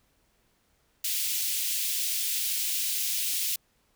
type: high-pass noise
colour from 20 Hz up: white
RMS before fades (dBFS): -29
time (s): 1.04-3.56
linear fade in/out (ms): 5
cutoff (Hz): 2500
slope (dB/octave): 24
effects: pink hiss -69 dBFS RMS until 3.95 s